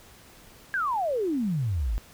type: exponential sweep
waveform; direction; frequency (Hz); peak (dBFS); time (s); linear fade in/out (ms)
sine; down; 1661.2 to 45.81; -24; 0.74-1.98; 0
effects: pink hiss -52 dBFS RMS until 2.13 s